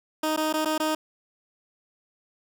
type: tone with dropouts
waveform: 15% pulse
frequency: 311.1 Hz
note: D#4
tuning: in tune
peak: -17 dBFS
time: 0.23-0.95 s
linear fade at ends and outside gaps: 5 ms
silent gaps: 0.364-0.374 / 0.528-0.538 / 0.649-0.656 / 0.78-0.799 s
effects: none